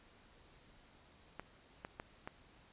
clicks, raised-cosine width 0.5 ms, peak -28 dBFS, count 4, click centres 1.396 / 1.849 / 1.999 / 2.275 s, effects pink hiss -64 dBFS RMS until 2.72 s + resampled to 8000 Hz

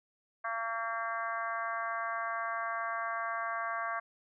harmonic tone, 227.8 Hz, A#3, 40 cents flat, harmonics 3 / 4 / 5 / 6 / 7 / 8 / 9, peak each -39 / -46 / -36 / -44 / -39 / -47 / -47 dBFS, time 0.44-4 s, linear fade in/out 10 ms, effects none

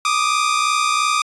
sawtooth tone pair together, 1178.1 / 1241 Hz, D6 / D#6, +5 / -5 cents, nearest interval minor second, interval 90 cents, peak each -15 dBFS, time 0.05-1.22 s, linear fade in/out 2 ms, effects resampled to 22050 Hz

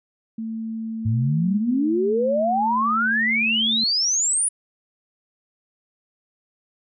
sine tone, 223.5 Hz, A3, 27 cents sharp, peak -26 dBFS, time 0.38-3.84 s, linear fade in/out 5 ms
sine exponential sweep, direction up, 103.83 to 9970 Hz, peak -18 dBFS, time 1.05-4.49 s, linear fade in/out 10 ms
effects none

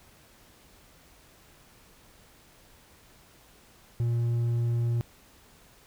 sine tone with hard clipping, 118 Hz, A#2, 22 cents sharp, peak -25 dBFS, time 4-5.01 s, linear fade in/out 0 ms, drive 3 dB, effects pink hiss -57 dBFS RMS until 5.86 s

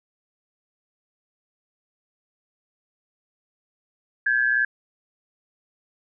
sine tone pair together, 1576.8 / 1699 Hz, G6 / G#6, +10 / +39 cents, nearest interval minor second, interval 129 cents, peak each -21 dBFS, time 4.26-4.65 s, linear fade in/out 5 ms, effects none

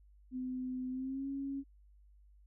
sine tone with pitch glide, 255.2 to 275.1 Hz, C4 to C#4, -43 to -13 cents, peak -36 dBFS, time 0.31-1.64 s, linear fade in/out 50 ms, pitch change +130 cents, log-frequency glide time 0.9-1.28 s, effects added 50 Hz sine -59 dBFS peak until 2.46 s

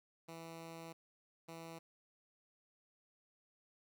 10% pulse tone bursts at uneven times, 164.81 Hz, E3, in tune, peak -40 dBFS, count 2, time 0.28-0.93 / 1.48-1.79 s, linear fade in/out 10 ms, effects 12-bit

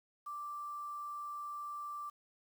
sine tone with quantisation, 1174.7 Hz, D6, in tune, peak -40 dBFS, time 0.26-2.1 s, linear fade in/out 10 ms, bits 10, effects none

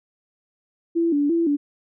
sine tone with vibrato, 311.1 Hz, D#4, in tune, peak -17 dBFS, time 0.95-1.57 s, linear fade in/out 20 ms, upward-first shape square, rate 2.9 Hz, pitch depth 130 cents each way, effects none

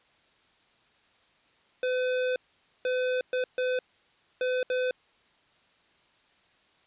square tone bursts at uneven times, 506 Hz, B4, 42 cents sharp, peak -26 dBFS, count 6, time 1.83-2.36 / 2.85-3.21 / 3.33-3.44 / 3.58-3.79 / 4.41-4.63 / 4.7-4.91 s, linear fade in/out 2 ms, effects white hiss -64 dBFS RMS until 6.86 s + resampled to 8000 Hz

